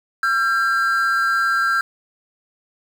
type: tone pair together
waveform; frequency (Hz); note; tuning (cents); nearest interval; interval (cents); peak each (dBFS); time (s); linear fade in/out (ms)
triangle; 1358.8 / 1596; F6 / G6; -48 / +31; minor third; 279; -17; 0.23-1.81; 2
effects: 7-bit